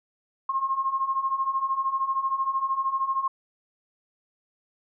sine beating tone pair, 1063 / 1076 Hz, C6 / C6, +27 / +48 cents, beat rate 13 Hz, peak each -29 / -25 dBFS, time 0.49-3.28 s, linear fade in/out 5 ms, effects none

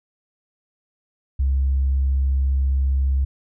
sine tone, 67.4 Hz, C#2, 48 cents flat, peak -15 dBFS, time 1.39-3.25 s, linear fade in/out 10 ms, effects tanh soft clip ceiling -13 dBFS

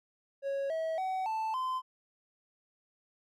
triangle tone with pitch steps, 552 / 645.2 / 754.1 / 881.3 / 1030.1 Hz, C#5 / E5 / F#5 / A5 / C6, -7 / -37 / +33 / +3 / -27 cents, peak -29 dBFS, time 0.42-1.82 s, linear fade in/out 50 ms, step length 280 ms, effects none

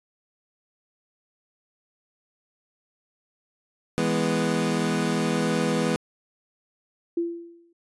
25% pulse chord, E major, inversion none, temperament equal, 164.81 / 207.7 / 246.9 Hz, E3 / G#3 / B3, 0 / 0 / 0 cents, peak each -23 dBFS, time 3.98-5.96 s, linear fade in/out 0 ms
sine tone with exponential decay, 340 Hz, F4, 46 cents flat, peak -20 dBFS, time 7.17-7.73 s, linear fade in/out 5 ms, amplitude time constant 120 ms
effects resampled to 24000 Hz

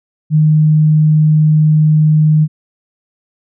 sine tone, 154.1 Hz, D#3, 16 cents flat, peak -6 dBFS, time 0.3-2.48 s, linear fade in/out 50 ms, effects none

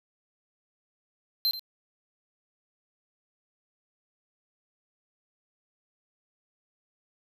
square tone with echo, 4120 Hz, C8, 28 cents flat, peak -23 dBFS, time 1.45-1.51 s, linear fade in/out 0 ms, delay 84 ms, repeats 1, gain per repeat -13 dB, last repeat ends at 1.594 s, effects none

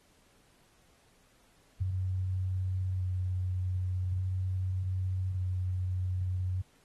sine tone with vibrato, 92.5 Hz, F#2, in tune, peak -29 dBFS, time 1.8-6.62 s, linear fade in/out 10 ms, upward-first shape square, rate 0.42 Hz, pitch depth 12 cents each way, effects pink hiss -66 dBFS RMS until 6.84 s + AAC 32 kbps

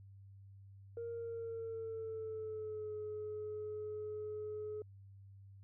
sine tone with pitch glide, 466.2 to 425 Hz, A#4 to G#4, 0 to +40 cents, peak -39 dBFS, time 0.97-4.82 s, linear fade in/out 2 ms, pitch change -160 cents, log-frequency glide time 1.11-2.94 s, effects tanh soft clip ceiling -37 dBFS + added 98 Hz sine -54 dBFS peak until 5.63 s

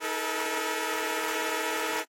10% pulse tone cluster, 317.7 / 422.5 / 439.3 / 480.1 Hz, D#4 / G#4 / A4 / B4, +36 / +30 / -3 / -49 cents, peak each -26 / -32 / -24 / -26 dBFS, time 0-2.05 s, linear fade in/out 50 ms, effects AAC 48 kbps

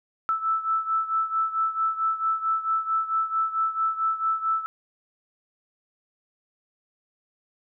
sine beating tone pair, 1316 / 1320.5 Hz, E6 / E6, -3 / +3 cents, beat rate 4.5 Hz, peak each -24 / -28 dBFS, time 0.29-4.66 s, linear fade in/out 0 ms, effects none

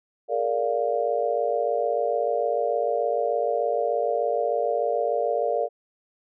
sine chord, Bb dominant seventh, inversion third, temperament just, 419.5 / 466.2 / 582.7 / 699.2 Hz, Ab4 / Bb4 / D5 / F5, +17 / 0 / -14 / +2 cents, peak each -31 / -26 / -26 / -27 dBFS, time 0.28-5.69 s, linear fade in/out 50 ms, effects none

